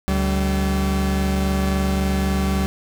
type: tone pair together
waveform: 40% pulse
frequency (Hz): 71.66 / 191.3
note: D2 / G3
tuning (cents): -42 / -42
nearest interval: octave + perfect fourth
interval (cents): 1700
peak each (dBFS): -20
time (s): 0.08-2.66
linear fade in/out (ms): 0
effects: none